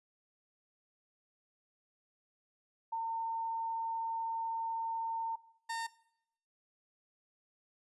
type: tone pair in turn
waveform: sine / 30% pulse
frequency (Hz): 908 / 913.3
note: A#5 / A#5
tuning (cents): -46 / -36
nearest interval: unison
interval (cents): 10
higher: second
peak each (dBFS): -33 / -33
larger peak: neither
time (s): 2.92-5.36 / 5.69-5.87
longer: first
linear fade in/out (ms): 10
effects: noise-tail reverb RT60 0.7 s tail -19 dB re dry + resampled to 24000 Hz